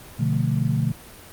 sine chord, B half-diminished seventh, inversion none, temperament equal, 123.47 / 146.83 / 174.61 / 220 Hz, B2 / D3 / F3 / A3, 0 / 0 / 0 / 0 cents, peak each -23 / -23 / -28 / -27 dBFS, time 0.19-0.92 s, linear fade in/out 10 ms, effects pink hiss -43 dBFS RMS until 1.32 s + Opus 32 kbps

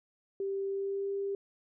sine tone with pitch glide, 392 to 396.6 Hz, G4 to G4, 0 to +20 cents, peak -31 dBFS, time 0.4-1.35 s, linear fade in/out 2 ms, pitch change +20 cents, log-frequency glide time 0.67-1.12 s, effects none

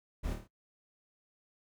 brown noise with echo, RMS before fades -36 dBFS, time 0.23-0.35 s, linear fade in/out 20 ms, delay 26 ms, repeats 5, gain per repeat -4 dB, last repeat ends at 0.48 s, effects noise-tail reverb RT60 0.1 s tail -21 dB re dry

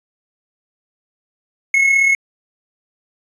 triangle tone with amplitude modulation, 2181 Hz, C#7, 29 cents flat, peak -7 dBFS, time 1.74-2.15 s, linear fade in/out 2 ms, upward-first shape sine, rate 36.7 Hz, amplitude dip 45%, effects resampled to 24000 Hz

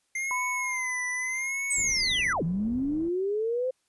square tone with vibrato, 2093 Hz, C7, in tune, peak -29 dBFS, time 0.15-2.33 s, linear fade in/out 5 ms, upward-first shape sine, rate 0.82 Hz, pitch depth 96 cents each way
sine tone with exponential decay, 1004 Hz, B5, 28 cents sharp, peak -28 dBFS, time 0.31-2.61 s, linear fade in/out 0 ms, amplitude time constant 500 ms
sine linear two-way sweep, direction down then up, 8372 to 155.56 to 523 Hz, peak -25 dBFS, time 1.7-3.71 s, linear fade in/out 10 ms, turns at 2.43 s
pink low-pass noise, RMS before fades -42 dBFS, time 1.77-3.09 s, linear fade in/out 5 ms, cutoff 350 Hz, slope 12 dB/octave
effects white hiss -73 dBFS RMS until 3.88 s + resampled to 24000 Hz

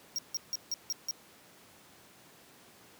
square tone bursts, 5600 Hz, F8, 4 cents sharp, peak -31 dBFS, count 6, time 0.16-1.11 s, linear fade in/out 0 ms, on 25 ms, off 160 ms, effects pink hiss -57 dBFS RMS until 2.99 s + high-pass 150 Hz 12 dB/octave

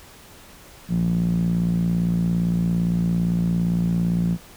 sawtooth tone with band-pass filter, 57.6 Hz, A#1, 20 cents flat, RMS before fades -21 dBFS, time 0.88-4.38 s, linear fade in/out 50 ms, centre 180 Hz, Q 6.6, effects pink hiss -46 dBFS RMS until 4.56 s

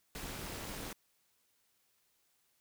pink noise with amplitude modulation, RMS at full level -40 dBFS, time 0.15-0.93 s, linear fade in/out 2 ms, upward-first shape sine, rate 231 Hz, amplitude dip 80%, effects white hiss -75 dBFS RMS until 2.6 s

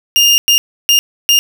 30% pulse tone bursts at uneven times, 2820 Hz, F7, 16 cents sharp, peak -4 dBFS, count 4, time 0.16-0.38 / 0.48-0.58 / 0.89-0.99 / 1.29-1.39 s, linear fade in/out 0 ms, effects none

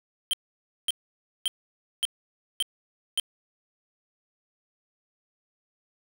square tone bursts, 3136 Hz, G7, in tune, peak -23 dBFS, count 6, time 0.31-3.198 s, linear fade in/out 0 ms, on 23 ms, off 550 ms, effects none

